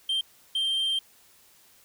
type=tone bursts at uneven times; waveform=sine; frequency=3158 Hz; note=G7; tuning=12 cents sharp; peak=-21 dBFS; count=2; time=0.09-0.21 / 0.55-0.99 s; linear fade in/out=5 ms; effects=tanh soft clip ceiling -23 dBFS + white hiss -58 dBFS RMS until 1.84 s